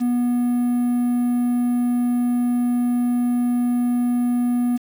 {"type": "tone with quantisation", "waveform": "triangle", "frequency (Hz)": 243.4, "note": "B3", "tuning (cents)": -25, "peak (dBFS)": -15, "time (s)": [0, 4.78], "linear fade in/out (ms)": 20, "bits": 7, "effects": []}